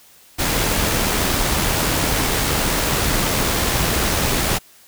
pink noise with amplitude modulation, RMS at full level -18 dBFS, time 0.38-4.59 s, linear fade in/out 20 ms, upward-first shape sine, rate 81.5 Hz, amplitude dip 25%, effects white hiss -49 dBFS RMS until 4.87 s

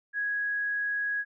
sine tone, 1661.2 Hz, G#6, in tune, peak -27 dBFS, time 0.13-1.25 s, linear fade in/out 50 ms, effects none

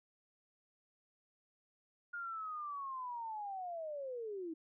sine linear sweep, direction down, 1427 to 311.1 Hz, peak -40 dBFS, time 2.13-4.54 s, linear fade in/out 10 ms, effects none

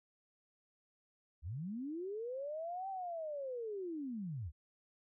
sine linear two-way sweep, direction up then down, 64.7 to 784 to 64.7 Hz, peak -39 dBFS, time 1.42-4.52 s, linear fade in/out 50 ms, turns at 2.89 s, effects none

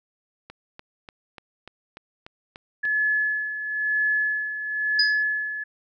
click train, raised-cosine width 0.3 ms, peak -24 dBFS, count 9, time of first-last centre 0.5-2.853 s, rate 3.4 Hz
sine tone with tremolo, 1712 Hz, A6, 48 cents flat, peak -19 dBFS, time 2.83-5.64 s, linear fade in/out 10 ms, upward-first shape sine, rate 1 Hz, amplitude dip 65%
sine tone with exponential decay, 4978 Hz, D#8, in tune, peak -15 dBFS, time 4.99-5.23 s, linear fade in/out 5 ms, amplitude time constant 51 ms
effects none

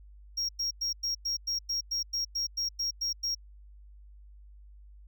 triangle tone bursts, 5588 Hz, F8, in tune, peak -27 dBFS, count 14, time 0.37-3.35 s, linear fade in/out 10 ms, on 120 ms, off 100 ms, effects added 50 Hz sine -49 dBFS peak until 5.07 s

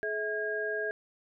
sine tone cluster, 425.7 / 648 / 1629 Hz, G#4 / E5 / G#6, +43 / -30 / -34 cents, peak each -34 / -37 / -33 dBFS, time 0.03-0.91 s, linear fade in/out 0 ms, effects none

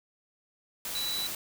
sine tone in noise, 3951 Hz, B7, in tune, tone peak -31 dBFS, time 0.95-1.27 s, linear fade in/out 2 ms, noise white, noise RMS -36 dBFS, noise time 0.85-1.35 s, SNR +2 dB, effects none

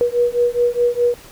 sine beating tone pair, 480 / 484.8 Hz, B4 / B4, -49 / -32 cents, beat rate 4.8 Hz, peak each -17 dBFS, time 0.01-1.14 s, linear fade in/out 0 ms, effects pink hiss -42 dBFS RMS until 1.31 s

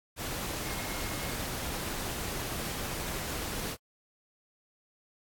sine tone in noise, 2150 Hz, C7, 47 cents sharp, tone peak -47 dBFS, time 0.59-1.37 s, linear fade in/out 50 ms, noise pink, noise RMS -36 dBFS, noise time 0.16-3.77 s, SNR -14 dB, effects AAC 64 kbps

